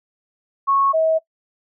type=tone pair in turn; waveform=sine; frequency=1100 / 641.3 Hz; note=C#6 / E5; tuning=-14 / -48 cents; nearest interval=major sixth; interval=934 cents; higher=first; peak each=-14 dBFS; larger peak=neither; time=0.67-0.93 / 0.93-1.19 s; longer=neither; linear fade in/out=20 ms; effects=noise-tail reverb RT60 0.1 s tail -20 dB re dry